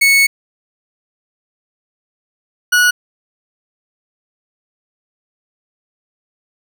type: tone pair in turn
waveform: 40% pulse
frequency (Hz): 2210 / 1463.1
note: C#7 / F#6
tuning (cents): -6 / -20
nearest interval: perfect fifth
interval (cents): 714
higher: first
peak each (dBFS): -7 / -8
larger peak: first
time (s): 0.01-0.27 / 2.72-2.91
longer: first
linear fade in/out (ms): 10
effects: none

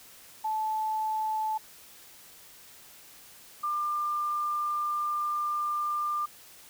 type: tone pair in turn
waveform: sine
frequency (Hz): 870 / 1195.7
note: A5 / D6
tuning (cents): -20 / +31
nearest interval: tritone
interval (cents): 551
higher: second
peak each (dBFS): -27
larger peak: neither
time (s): 0.44-1.58 / 3.63-6.26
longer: second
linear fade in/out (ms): 10
effects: white hiss -52 dBFS RMS until 6.69 s

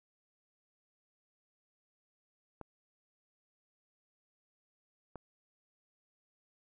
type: clicks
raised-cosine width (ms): 1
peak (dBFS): -30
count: 2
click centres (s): 2.613 / 5.157
effects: none

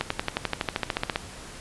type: accelerating click train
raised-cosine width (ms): 0.3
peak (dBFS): -8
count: 16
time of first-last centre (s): 0.01-1.159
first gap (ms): 94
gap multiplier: 0.97
effects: pink hiss -42 dBFS RMS until 1.6 s + resampled to 24000 Hz

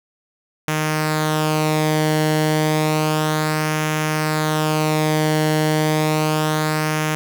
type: tone with flanger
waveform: sawtooth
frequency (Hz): 154.6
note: D#3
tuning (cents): -11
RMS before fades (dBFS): -19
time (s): 0.68-7.15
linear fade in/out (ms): 0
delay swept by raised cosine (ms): 0.23 to 0.81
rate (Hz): 0.31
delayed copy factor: -0.5
effects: none

